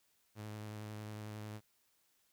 sawtooth tone with vibrato, 106.5 Hz, G#2, 44 cents sharp, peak -40 dBFS, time 0.35-1.61 s, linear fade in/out 50 ms, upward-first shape sine, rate 11 Hz, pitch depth 19 cents each way, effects white hiss -75 dBFS RMS until 2.32 s

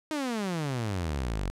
sawtooth exponential sweep, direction down, 317.7 to 43.37 Hz, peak -25 dBFS, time 0.11-1.5 s, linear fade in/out 0 ms, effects low-pass 10000 Hz 12 dB/octave

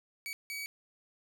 sawtooth tone bursts at uneven times, 2270 Hz, C#7, 41 cents sharp, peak -34 dBFS, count 2, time 0.26-0.33 / 0.5-0.66 s, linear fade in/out 0 ms, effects none

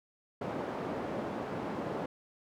white band-pass noise, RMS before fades -37 dBFS, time 0.41-2.06 s, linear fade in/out 5 ms, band 150 to 600 Hz, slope 12 dB/octave, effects none

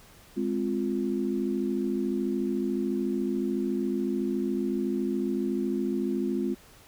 sine chord, F minor, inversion first, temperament equal, 207.7 / 261.6 / 349.2 Hz, Ab3 / C4 / F4, 0 / 0 / 0 cents, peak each -30 dBFS, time 0.36-6.55 s, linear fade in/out 20 ms, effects pink hiss -54 dBFS RMS until 6.87 s

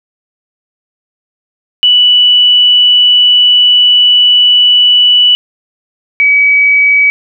sine tone pair in turn, 2960 / 2276 Hz, F#7 / C#7, 0 / +45 cents, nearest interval perfect fourth, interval 455 cents, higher first, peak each -3 / -4 dBFS, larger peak first, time 1.83-5.35 / 6.2-7.1 s, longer first, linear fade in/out 0 ms, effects none

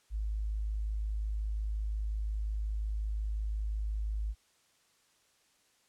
sine tone, 52.8 Hz, G#1, 29 cents sharp, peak -31 dBFS, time 0.1-4.35 s, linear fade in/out 50 ms, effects white hiss -69 dBFS RMS until 5.88 s + low-pass 9000 Hz 12 dB/octave

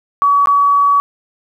sine tone with dropouts, 1135 Hz, C#6, 41 cents sharp, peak -8 dBFS, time 0.22-1 s, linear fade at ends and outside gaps 0 ms, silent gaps 0.458-0.472 s, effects 8-bit

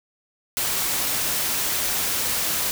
white noise, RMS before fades -24 dBFS, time 0.57-2.71 s, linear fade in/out 0 ms, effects none

